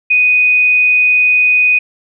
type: tone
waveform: sine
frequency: 2489 Hz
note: D#7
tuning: in tune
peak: -7 dBFS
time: 0.1-1.79 s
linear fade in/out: 10 ms
effects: none